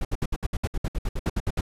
brown noise bursts, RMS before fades -25 dBFS, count 16, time 0.01-1.61 s, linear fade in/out 5 ms, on 40 ms, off 64 ms, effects resampled to 32000 Hz

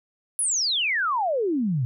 sine exponential sweep, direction down, 10810 to 116.54 Hz, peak -21 dBFS, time 0.39-1.85 s, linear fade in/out 0 ms, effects none

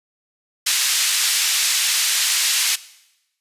white band-pass noise, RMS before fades -19 dBFS, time 0.66-2.76 s, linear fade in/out 10 ms, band 2100 to 7800 Hz, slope 12 dB/octave, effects noise-tail reverb RT60 0.9 s tail -18 dB re dry + resampled to 32000 Hz

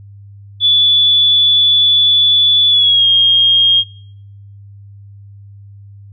sine tone with pitch glide, 3452 to 3239 Hz, A7 to G#7, -34 to -44 cents, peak -7 dBFS, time 0.6-3.84 s, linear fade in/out 50 ms, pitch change -110 cents, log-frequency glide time 2.69-3.06 s, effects noise-tail reverb RT60 0.8 s tail -25 dB re dry + added 100 Hz sine -34 dBFS peak until 6.12 s

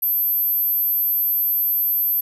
sine tone, 12290 Hz, G9, 35 cents flat, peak -17 dBFS, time 0.02-2.21 s, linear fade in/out 10 ms, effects none

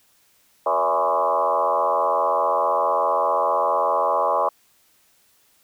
sine tone with frequency modulation, 830.6 Hz, G#5, in tune, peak -17 dBFS, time 0.66-4.49 s, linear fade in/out 5 ms, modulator 84.7 Hz, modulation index 3.9, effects white hiss -60 dBFS RMS until 5.63 s

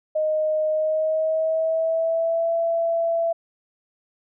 sine tone with pitch glide, 620 to 668.3 Hz, D#5 to E5, -6 to +24 cents, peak -19 dBFS, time 0.15-3.33 s, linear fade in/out 10 ms, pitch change +130 cents, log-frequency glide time 0.7-2.53 s, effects none

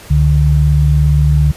sine tone pair together, 69.33 / 146.83 Hz, C#2 / D3, +1 / 0 cents, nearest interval octave + minor second, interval 1299 cents, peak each -10 dBFS, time 0.1-1.52 s, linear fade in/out 10 ms, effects pink hiss -36 dBFS RMS until 1.56 s + resampled to 32000 Hz

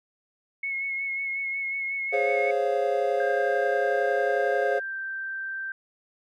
sine tone with vibrato, 2184 Hz, C#7, 26 cents flat, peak -27 dBFS, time 0.63-2.51 s, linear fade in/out 5 ms, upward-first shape sine, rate 5.5 Hz, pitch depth 24 cents each way
triangle chord, Db major seventh, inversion second, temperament equal, 415.3 / 523.3 / 554.4 / 698.5 Hz, Ab4 / C5 / Db5 / F5, 0 / 0 / 0 / 0 cents, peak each -26 dBFS, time 2.12-4.8 s, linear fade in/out 20 ms
sine tone with pitch glide, 1598 to 1566 Hz, G6 to G6, +33 to -2 cents, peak -30 dBFS, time 3.2-5.72 s, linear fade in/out 2 ms, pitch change -35 cents, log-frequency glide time 4.58-4.97 s
effects none

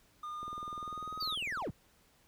triangle tone with pitch glide, 1215 to 1259.3 Hz, D#6 to D#6, -42 to +20 cents, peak -37 dBFS, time 0.23-1.35 s, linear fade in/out 5 ms, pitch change +62 cents, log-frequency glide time 0.77-1.17 s
click train, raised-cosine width 2 ms, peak -36 dBFS, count 26, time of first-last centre 0.43-1.674 s, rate 20.1 Hz
triangle linear sweep, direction down, 4761 to 37.17 Hz, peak -33 dBFS, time 1.2-1.71 s, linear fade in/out 10 ms
effects pink hiss -67 dBFS RMS until 2.27 s

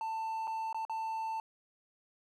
triangle tone with dropouts, 890 Hz, A5, 20 cents sharp, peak -32 dBFS, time 0.01-1.4 s, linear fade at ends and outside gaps 1 ms, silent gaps 0.472-0.476 / 0.728-0.745 / 0.851-0.896 s, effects none

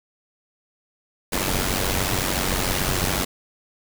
pink noise with amplitude modulation, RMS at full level -20 dBFS, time 1.32-3.25 s, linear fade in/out 10 ms, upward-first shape sine, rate 93.7 Hz, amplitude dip 70%, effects none

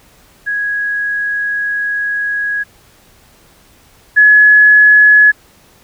sine tone pair in turn, 1661.2 / 1696.1 Hz, G#6 / G#6, 0 / +36 cents, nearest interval unison, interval 36 cents, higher second, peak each -14 / -3 dBFS, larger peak second, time 0.46-2.64 / 4.16-5.32 s, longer first, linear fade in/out 20 ms, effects pink hiss -47 dBFS RMS until 5.83 s

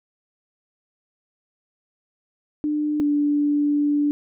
sine tone pair in turn, 299.3 / 292 Hz, D4 / D4, +33 / -10 cents, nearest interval unison, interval 43 cents, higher first, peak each -20 / -17 dBFS, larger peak second, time 2.64-3 / 3-4.11 s, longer second, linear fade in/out 0 ms, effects none

